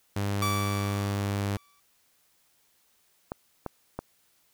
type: tone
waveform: sawtooth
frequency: 100.5 Hz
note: G2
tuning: 44 cents sharp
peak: -23 dBFS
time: 0.16-1.57 s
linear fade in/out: 5 ms
type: tone with exponential decay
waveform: sawtooth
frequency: 1155 Hz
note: D6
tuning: 29 cents flat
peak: -22 dBFS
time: 0.42-1.8 s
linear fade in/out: 2 ms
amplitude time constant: 300 ms
type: clicks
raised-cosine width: 1 ms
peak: -18 dBFS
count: 3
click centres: 3.319 / 3.663 / 3.99 s
effects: white hiss -67 dBFS RMS until 4.53 s